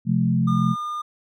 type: chord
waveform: sine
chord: F major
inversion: second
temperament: equal with one note detuned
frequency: 130.81 / 174.61 / 216.8 Hz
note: C3 / F3 / A3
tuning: 0 / 0 / -25 cents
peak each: -22 / -21 / -22 dBFS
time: 0.05-0.76 s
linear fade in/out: 50 ms
type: tone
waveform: triangle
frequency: 1211 Hz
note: D#6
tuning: 47 cents flat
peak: -24 dBFS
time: 0.47-1.02 s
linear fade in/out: 10 ms
effects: none